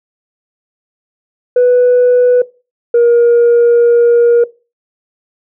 sine tone pair in turn, 493.9 / 473.6 Hz, B4 / A#4, 0 / +27 cents, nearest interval minor second, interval 73 cents, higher first, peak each -3 dBFS, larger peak neither, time 1.56-2.42 / 2.94-4.44 s, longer second, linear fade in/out 5 ms, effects noise-tail reverb RT60 0.3 s tail -20 dB re dry + tanh soft clip ceiling -3 dBFS

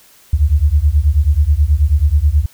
sine beating tone pair, 69.3 / 78.6 Hz, C#2 / D#2, 0 / +18 cents, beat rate 9.3 Hz, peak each -12 dBFS, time 0.33-2.46 s, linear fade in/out 5 ms, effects white hiss -47 dBFS RMS until 2.53 s

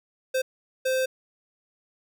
square tone bursts at uneven times, 520 Hz, C5, 11 cents flat, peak -23 dBFS, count 2, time 0.34-0.42 / 0.85-1.06 s, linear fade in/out 10 ms, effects none

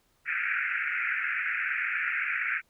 pink band-pass noise, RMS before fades -30 dBFS, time 0.25-2.62 s, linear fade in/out 50 ms, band 1400 to 2500 Hz, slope 96 dB/octave, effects pink hiss -69 dBFS RMS until 2.69 s

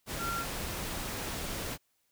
sine tone in noise, 1374 Hz, F6, 29 cents flat, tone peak -33 dBFS, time 0.18-0.46 s, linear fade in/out 50 ms, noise pink, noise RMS -37 dBFS, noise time 0.06-1.78 s, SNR +1 dB, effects white hiss -75 dBFS RMS until 2.11 s

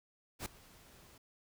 pink noise with ADSR envelope, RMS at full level -38 dBFS, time 0.39-1.18 s, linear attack 67 ms, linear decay 6 ms, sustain -22 dB, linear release 6 ms, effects none

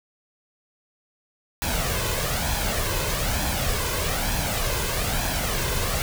pink noise with flanger, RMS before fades -25 dBFS, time 1.62-6.02 s, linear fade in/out 0 ms, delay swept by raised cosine 1.2 to 1.99 ms, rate 1.1 Hz, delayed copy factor +0.55, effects none

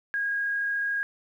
sine tone with frequency modulation, 1636 Hz, G#6, 26 cents flat, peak -25 dBFS, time 0.14-1.03 s, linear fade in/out 0 ms, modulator 33.7 Hz, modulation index 0.43, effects 10-bit

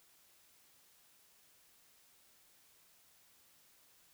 silence, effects white hiss -67 dBFS RMS until 4.13 s

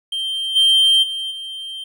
triangle tone with level steps, 3148 Hz, G7, 7 cents sharp, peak -19 / -9 / -21 / -26 dBFS, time 0.12-1.84 s, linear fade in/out 5 ms, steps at 0.55 / 1.02 / 1.3 s, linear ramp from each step 20 ms, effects none

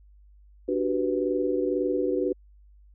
sine chord, G major seventh, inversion second, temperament equal, 293.7 / 370 / 392 / 493.9 Hz, D4 / F#4 / G4 / B4, 0 / 0 / 0 / 0 cents, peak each -29 / -27 / -32 / -28 dBFS, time 0.68-2.33 s, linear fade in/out 10 ms, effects added 50 Hz sine -51 dBFS peak until 2.94 s

